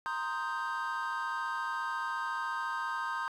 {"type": "chord", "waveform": "triangle", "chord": "C minor seventh", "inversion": "third", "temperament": "equal", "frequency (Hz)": [932.3, 1046.5, 1244.5, 1568], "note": ["Bb5", "C6", "Eb6", "G6"], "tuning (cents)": [0, 0, 0, 0], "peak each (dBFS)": [-36, -36, -36, -35], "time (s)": [0.06, 3.28], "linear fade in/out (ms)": 0, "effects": ["tanh soft clip ceiling -24 dBFS"]}